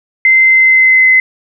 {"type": "tone with pitch glide", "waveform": "sine", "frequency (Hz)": [2073, 2046], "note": ["C7", "C7"], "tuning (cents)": [-17, -39], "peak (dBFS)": -4, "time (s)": [0.25, 1.2], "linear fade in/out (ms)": 2, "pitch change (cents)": -22, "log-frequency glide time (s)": [0.44, 1.08], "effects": []}